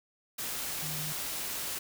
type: tone in noise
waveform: sine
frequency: 153.4 Hz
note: D#3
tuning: 24 cents flat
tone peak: -39 dBFS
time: 0.82-1.13 s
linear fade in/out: 10 ms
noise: white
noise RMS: -36 dBFS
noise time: 0.38-1.79 s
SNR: -6 dB
effects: none

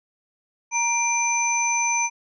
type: tone cluster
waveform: sine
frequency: 940 / 2370 / 6090 Hz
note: A#5 / D7 / F#8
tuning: +14 / +15 / +49 cents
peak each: -24 dBFS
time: 0.71-2.1 s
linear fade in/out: 50 ms
effects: none

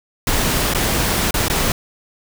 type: noise with dropouts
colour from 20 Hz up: pink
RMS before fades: -18 dBFS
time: 0.27-1.72 s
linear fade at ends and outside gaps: 2 ms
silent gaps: 0.737-0.747 / 1.309-1.341 / 1.483-1.499 s
effects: none

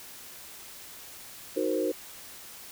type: chord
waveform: sine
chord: C half-diminished seventh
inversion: first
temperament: equal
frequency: 311.1 / 370 / 466.2 / 523.3 Hz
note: Eb4 / Gb4 / Bb4 / C5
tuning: 0 / 0 / 0 / 0 cents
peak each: -31 dBFS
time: 1.56-1.92 s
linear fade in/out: 10 ms
effects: white hiss -46 dBFS RMS until 2.71 s

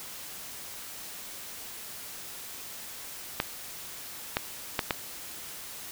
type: clicks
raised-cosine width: 0.3 ms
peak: -9 dBFS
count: 4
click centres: 3.401 / 4.369 / 4.792 / 4.908 s
effects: white hiss -42 dBFS RMS until 5.91 s

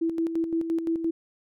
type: tone with tremolo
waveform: sine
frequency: 329.6 Hz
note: E4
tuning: in tune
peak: -22 dBFS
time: 0.01-1.11 s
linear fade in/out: 10 ms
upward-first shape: square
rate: 5.8 Hz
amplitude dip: 55%
effects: none

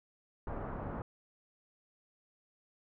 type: low-pass noise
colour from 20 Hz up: pink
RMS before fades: -40 dBFS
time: 0.47-1.02 s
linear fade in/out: 2 ms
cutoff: 1300 Hz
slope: 24 dB/octave
effects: none

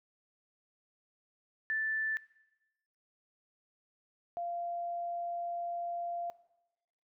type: tone pair in turn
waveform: sine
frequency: 1760 / 691.8 Hz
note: A6 / F5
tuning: 0 / -17 cents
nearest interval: octave + major third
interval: 1617 cents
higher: first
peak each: -30 / -34 dBFS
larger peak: first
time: 1.7-2.17 / 4.37-6.3 s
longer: second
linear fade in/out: 0 ms
effects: noise-tail reverb RT60 1.0 s tail -20 dB re dry

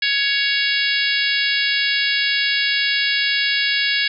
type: harmonic tone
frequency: 558 Hz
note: C#5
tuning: 11 cents sharp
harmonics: 3 / 4 / 5 / 6 / 7 / 8 / 9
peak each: -22 / -23 / -24 / -25 / -25 / -26 / -27 dBFS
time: 0.02-4.08 s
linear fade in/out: 5 ms
effects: none

